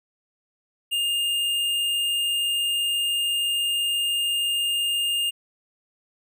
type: tone with tanh clipping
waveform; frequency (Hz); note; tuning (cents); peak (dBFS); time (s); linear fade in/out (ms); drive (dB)
sine; 2821; F7; +17; -23; 0.91-5.31; 20; 16
effects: none